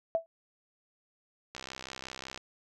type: tone with exponential decay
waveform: sine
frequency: 659.3 Hz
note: E5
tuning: in tune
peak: -21 dBFS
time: 0.15-0.26 s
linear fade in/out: 0 ms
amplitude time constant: 22 ms
type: click train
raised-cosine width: 0.2 ms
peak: -23 dBFS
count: 55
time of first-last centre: 1.55-2.376 s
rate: 65.4 Hz
effects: none